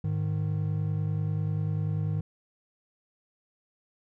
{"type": "tone pair together", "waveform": "triangle", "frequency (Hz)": [104.1, 154.32], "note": ["G#2", "D#3"], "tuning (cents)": [5, -14], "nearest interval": "perfect fifth", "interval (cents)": 681, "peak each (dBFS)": -27, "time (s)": [0.04, 2.21], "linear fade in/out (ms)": 5, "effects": []}